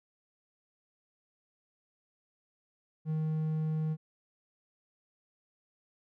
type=tone; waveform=triangle; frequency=156.6 Hz; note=D#3; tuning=11 cents sharp; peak=-27 dBFS; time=3.05-3.97 s; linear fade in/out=50 ms; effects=none